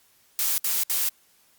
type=noise bursts; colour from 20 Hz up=blue; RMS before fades=-24 dBFS; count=3; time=0.39-1.088 s; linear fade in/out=0 ms; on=190 ms; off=64 ms; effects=white hiss -61 dBFS RMS until 1.58 s + Opus 48 kbps